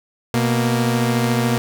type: tone pair together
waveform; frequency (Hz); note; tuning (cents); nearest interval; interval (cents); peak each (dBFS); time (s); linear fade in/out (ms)
sawtooth; 123.47 / 233.1; B2 / A#3; 0 / 0; major seventh; 1100; -15; 0.34-1.58; 0
effects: none